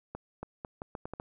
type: accelerating click train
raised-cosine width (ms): 1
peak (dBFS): -24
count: 8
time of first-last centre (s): 0.15-1.199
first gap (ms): 280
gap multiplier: 0.78
effects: none